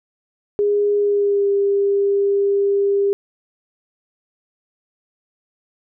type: tone with pitch glide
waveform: sine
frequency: 410.5 to 400 Hz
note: G#4 to G4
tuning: -20 to +35 cents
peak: -14 dBFS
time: 0.59-3.13 s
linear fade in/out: 0 ms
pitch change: -45 cents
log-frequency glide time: 0.97-1.49 s
effects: none